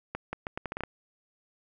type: accelerating click train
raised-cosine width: 0.5 ms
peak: -18 dBFS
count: 9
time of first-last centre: 0.15-0.836 s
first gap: 180 ms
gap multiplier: 0.77
effects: none